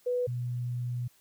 sine tone pair in turn, 493.9 / 122.27 Hz, B4 / B2, 0 / -17 cents, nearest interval 2 octaves, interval 2417 cents, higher first, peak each -26 / -30 dBFS, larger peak first, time 0.06-0.27 / 0.27-1.08 s, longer second, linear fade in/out 10 ms, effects white hiss -64 dBFS RMS until 1.2 s

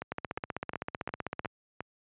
two click trains, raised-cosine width 0.5 ms, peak -18 / -21 dBFS, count 22 / 6, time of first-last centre 0.12-1.458 / 0.02-1.806 s, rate 15.7 / 2.8 Hz, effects high-pass 80 Hz 12 dB/octave + resampled to 8000 Hz

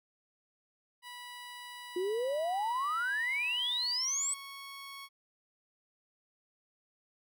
15% pulse tone with pitch glide, 979 to 1105.3 Hz, B5 to C#6, -15 to -5 cents, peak -38 dBFS, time 1.02-5.09 s, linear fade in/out 50 ms, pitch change +210 cents, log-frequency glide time 3.94-4.15 s
sine exponential sweep, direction up, 349.2 to 8210 Hz, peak -30 dBFS, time 1.96-4.34 s, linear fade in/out 5 ms
effects none

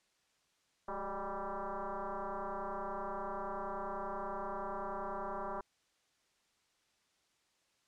sine tone with frequency modulation, 181.8 Hz, F#3, 30 cents flat, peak -37 dBFS, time 0.88-5.61 s, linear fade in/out 5 ms, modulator 197 Hz, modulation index 5.8, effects white hiss -75 dBFS RMS until 7.87 s + low-pass 7000 Hz 12 dB/octave

